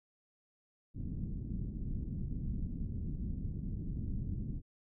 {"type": "low-pass noise", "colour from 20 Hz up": "pink", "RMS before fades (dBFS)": -38, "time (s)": [0.94, 4.62], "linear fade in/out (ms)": 50, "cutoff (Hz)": 240, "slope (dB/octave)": 24, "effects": []}